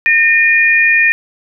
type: tone pair together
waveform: sine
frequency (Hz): 1829 / 2433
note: A#6 / D#7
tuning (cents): -33 / -39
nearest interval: perfect fourth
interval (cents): 494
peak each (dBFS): -10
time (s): 0.06-1.12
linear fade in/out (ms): 0
effects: none